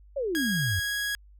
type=exponential sweep; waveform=sine; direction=down; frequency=587.3 to 82.41 Hz; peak=-26 dBFS; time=0.16-0.8 s; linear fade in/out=10 ms
type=tone with pitch glide; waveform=sawtooth; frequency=1645 to 1658.4 Hz; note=G#6 to G#6; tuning=-17 to -3 cents; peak=-24 dBFS; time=0.35-1.15 s; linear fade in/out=0 ms; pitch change=+14 cents; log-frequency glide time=0.6-0.97 s
effects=added 50 Hz sine -50 dBFS peak until 1.39 s